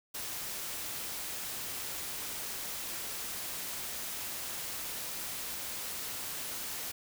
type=noise; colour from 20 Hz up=white; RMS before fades=-39 dBFS; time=0.14-6.92 s; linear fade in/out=10 ms; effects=none